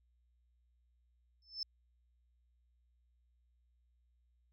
sine tone with exponential growth, 5274 Hz, E8, in tune, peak -33 dBFS, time 1.42-1.63 s, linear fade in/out 2 ms, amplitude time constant 45 ms, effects tanh soft clip ceiling -29 dBFS + added 60 Hz sine -70 dBFS peak until 4.52 s

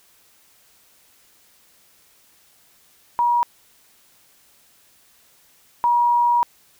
sine tone pair in turn, 957 / 957 Hz, A#5 / A#5, +45 / +45 cents, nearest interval unison, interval 0 cents, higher neither, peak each -15 / -14 dBFS, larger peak second, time 3.19-3.43 / 5.84-6.43 s, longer second, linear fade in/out 0 ms, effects white hiss -56 dBFS RMS until 6.79 s

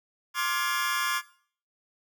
sawtooth chord, D half-diminished seventh, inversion third, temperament just, 1057.2 / 1174.7 / 1409.6 / 1691.5 Hz, C6 / D6 / F6 / Ab6, +18 / 0 / +16 / +31 cents, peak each -27 / -29 / -28 / -28 dBFS, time 0.34-1.22 s, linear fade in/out 50 ms, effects noise-tail reverb RT60 0.5 s tail -18 dB re dry

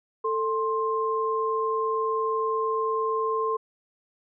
sine tone pair together, 443.5 / 1054.8 Hz, A4 / C6, +14 / +14 cents, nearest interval octave + minor third, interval 1500 cents, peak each -26 dBFS, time 0.24-3.57 s, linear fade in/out 10 ms, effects none

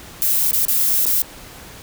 violet noise with dropouts, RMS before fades -17 dBFS, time 0.22-1.22 s, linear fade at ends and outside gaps 0 ms, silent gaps 0.511-0.532 / 0.652-0.683 / 1.053-1.065 s, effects pink hiss -39 dBFS RMS until 1.82 s

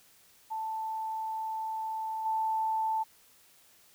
sine tone with level steps, 882 Hz, A5, 4 cents sharp, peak -32 / -27 dBFS, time 0.5-3.04 s, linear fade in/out 20 ms, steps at 2.25 s, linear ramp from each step 10 ms, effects white hiss -61 dBFS RMS until 3.94 s

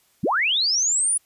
sine linear sweep, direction up, 99.3 to 9956 Hz, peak -18 dBFS, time 0.23-1.18 s, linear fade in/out 10 ms, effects white hiss -62 dBFS RMS until 1.25 s + resampled to 32000 Hz

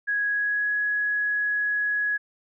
sine tone with pitch glide, 1661.2 to 1676.6 Hz, G#6 to G#6, 0 to +16 cents, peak -22 dBFS, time 0.07-2.18 s, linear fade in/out 20 ms, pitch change +16 cents, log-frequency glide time 0.27-0.72 s, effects none

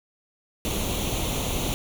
pink noise with comb filter, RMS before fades -27 dBFS, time 0.65-1.74 s, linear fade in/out 0 ms, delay 0.3 ms, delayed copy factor +0.7, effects none

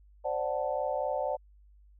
sine chord, D dominant seventh, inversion third, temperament equal, 523.3 / 587.3 / 740 / 880 Hz, C5 / D5 / F#5 / A5, 0 / 0 / 0 / 0 cents, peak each -34 / -32 / -35 / -37 dBFS, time 0.24-1.37 s, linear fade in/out 20 ms, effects added 50 Hz sine -55 dBFS peak until 1.99 s

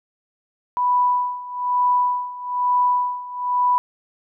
sine tone with tremolo, 987.8 Hz, B5, in tune, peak -14 dBFS, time 0.77-3.78 s, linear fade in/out 0 ms, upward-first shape sine, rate 1.1 Hz, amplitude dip 85%, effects none

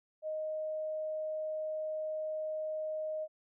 sine tone, 622.3 Hz, D#5, in tune, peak -34 dBFS, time 0.22-3.28 s, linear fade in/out 50 ms, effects none

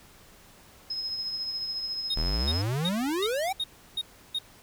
sine tone with tremolo, 5130 Hz, E8, 48 cents flat, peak -28 dBFS, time 0.9-2.62 s, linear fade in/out 5 ms, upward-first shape triangle, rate 14 Hz, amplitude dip 45%
triangle tone bursts, 3729 Hz, A#7, in tune, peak -25 dBFS, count 7, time 2.1-4.388 s, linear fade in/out 5 ms, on 44 ms, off 330 ms
square exponential sweep, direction up, 35.31 to 801 Hz, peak -27 dBFS, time 2.16-3.53 s, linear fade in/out 10 ms
effects pink hiss -54 dBFS RMS until 4.62 s

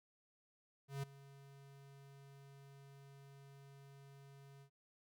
square tone with ADSR envelope, 138.59 Hz, C#3, in tune, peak -39 dBFS, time 0.88-4.7 s, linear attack 150 ms, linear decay 10 ms, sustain -19 dB, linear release 84 ms, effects none

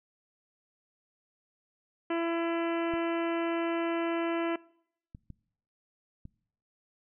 harmonic tone, 335.2 Hz, E4, 29 cents sharp, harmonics 1 / 2 / 3 / 4 / 5 / 6 / 7 / 8 / 9, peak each -29 / -35 / -39 / -41 / -43 / -45 / -46 / -47 / -48 dBFS, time 2.1-4.56 s, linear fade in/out 5 ms
clicks, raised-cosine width 5 ms, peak -32 dBFS, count 4, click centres 2.938 / 5.149 / 5.303 / 6.254 s
effects noise-tail reverb RT60 0.7 s tail -23 dB re dry

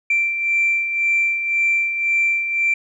sine beating tone pair, 2349 / 2350.9 Hz, D7 / D7, 0 / +1 cents, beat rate 1.9 Hz, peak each -24 / -16 dBFS, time 0.1-2.74 s, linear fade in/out 5 ms, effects tanh soft clip ceiling -10 dBFS

